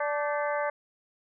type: harmonic tone with a mistuned harmonic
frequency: 292.2 Hz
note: D4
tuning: 9 cents flat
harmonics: 2 / 3 / 4 / 5 / 6 / 7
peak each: -29 / -33 / -35 / -37 / -39 / -40 dBFS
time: 0-0.7 s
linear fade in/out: 5 ms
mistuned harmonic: 5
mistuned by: +91 cents
effects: none